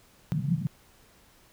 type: band-pass noise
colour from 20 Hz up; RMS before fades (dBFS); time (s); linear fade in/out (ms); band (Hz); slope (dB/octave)
pink; -28; 0.32-0.67; 0; 130 to 180; 48
effects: pink hiss -59 dBFS RMS until 1.52 s